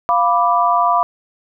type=chord; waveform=sine; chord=B diminished; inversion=second; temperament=equal; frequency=698.5 / 987.8 / 1174.7 Hz; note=F5 / B5 / D6; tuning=0 / 0 / 0 cents; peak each=-16 dBFS; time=0.09-1.03 s; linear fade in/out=0 ms; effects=none

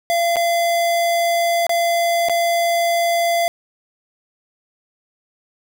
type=tone with dropouts; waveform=square; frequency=683 Hz; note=F5; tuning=39 cents flat; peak=-16 dBFS; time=0.1-3.48 s; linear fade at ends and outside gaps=0 ms; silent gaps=0.359-0.367 / 1.667-1.694 / 2.286-2.296 s; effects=none

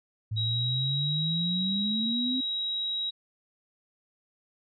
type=exponential sweep; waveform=sine; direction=up; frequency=106.5 to 261.6 Hz; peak=-28 dBFS; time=0.31-2.41 s; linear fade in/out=10 ms
type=tone; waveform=sine; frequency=3838 Hz; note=A#7; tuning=50 cents sharp; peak=-28 dBFS; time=0.36-3.11 s; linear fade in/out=20 ms
effects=none

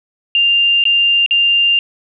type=tone with dropouts; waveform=sine; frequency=2794 Hz; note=F7; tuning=in tune; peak=-9 dBFS; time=0.35-1.79 s; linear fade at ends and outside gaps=1 ms; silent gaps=0.839-0.853 / 1.262-1.309 s; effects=none

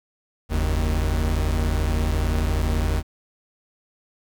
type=tone pair together; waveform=45% pulse; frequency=46.13 / 77.78 Hz; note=F#1 / D#2; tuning=-4 / 0 cents; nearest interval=major sixth; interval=904 cents; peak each=-23 / -22 dBFS; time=0.49-3.03 s; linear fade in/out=50 ms; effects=9-bit

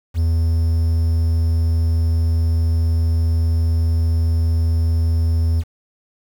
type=tone with quantisation; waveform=triangle; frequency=82.41 Hz; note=E2; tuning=in tune; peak=-12 dBFS; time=0.14-5.64 s; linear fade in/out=50 ms; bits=7; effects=none

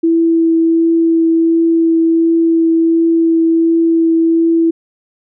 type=tone with vibrato; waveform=sine; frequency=329.6 Hz; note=E4; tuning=in tune; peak=-8 dBFS; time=0.03-4.71 s; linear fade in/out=10 ms; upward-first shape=triangle; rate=1.4 Hz; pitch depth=11 cents each way; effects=none

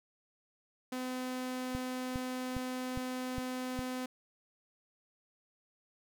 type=tone; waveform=sawtooth; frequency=254.5 Hz; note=C4; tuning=48 cents flat; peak=-32 dBFS; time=0.92-4.06 s; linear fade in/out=5 ms
type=click train; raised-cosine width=5 ms; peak=-26 dBFS; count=6; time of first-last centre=1.75-3.791 s; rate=2.45 Hz
effects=none

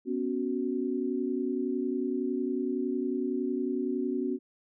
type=chord; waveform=sine; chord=B suspended second; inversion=none; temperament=just; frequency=246.9 / 277.8 / 370.4 Hz; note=B3 / C#4 / F#4; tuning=0 / +4 / +2 cents; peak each=-32 dBFS; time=0.05-4.39 s; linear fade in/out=50 ms; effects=none

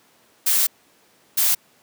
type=noise bursts at uneven times; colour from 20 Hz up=blue; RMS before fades=-18 dBFS; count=2; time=0.46-0.67 / 1.37-1.55 s; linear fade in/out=10 ms; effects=pink hiss -57 dBFS RMS until 1.82 s + high-pass 200 Hz 12 dB/octave

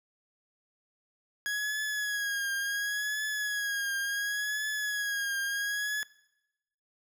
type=tone with vibrato; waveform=40% pulse; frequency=1661.2 Hz; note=G#6; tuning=in tune; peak=-29 dBFS; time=1.46-6.03 s; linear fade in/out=0 ms; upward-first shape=triangle; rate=0.7 Hz; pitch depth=62 cents each way; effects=noise-tail reverb RT60 0.9 s tail -21 dB re dry

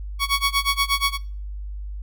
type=tone with tremolo; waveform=15% pulse; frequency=1117 Hz; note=C#6; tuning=13 cents sharp; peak=-10 dBFS; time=0.19-1.18 s; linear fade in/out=50 ms; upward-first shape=sine; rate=8.4 Hz; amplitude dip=95%; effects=noise-tail reverb RT60 0.4 s tail -21 dB re dry + added 50 Hz sine -29 dBFS peak until 2.02 s

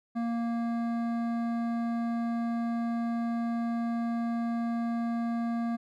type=tone with hard clipping; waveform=sine; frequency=233.1 Hz; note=A#3; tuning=in tune; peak=-30 dBFS; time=0.15-5.77 s; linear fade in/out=20 ms; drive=12 dB; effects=none

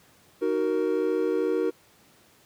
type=chord; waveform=triangle; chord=D# minor; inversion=none; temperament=just; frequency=311.1 / 373.4 / 466.7 Hz; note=D#4 / F#4 / A#4; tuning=0 / +16 / +2 cents; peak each=-27 / -25 / -24 dBFS; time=0.41-1.71 s; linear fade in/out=20 ms; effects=pink hiss -58 dBFS RMS until 2.45 s + high-pass 100 Hz 12 dB/octave

